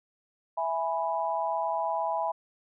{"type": "chord", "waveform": "sine", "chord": "E major", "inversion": "none", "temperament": "equal", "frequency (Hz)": [659.3, 830.6, 987.8], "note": ["E5", "G#5", "B5"], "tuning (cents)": [0, 0, 0], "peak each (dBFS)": -31, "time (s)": [0.57, 2.32], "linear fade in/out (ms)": 10, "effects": []}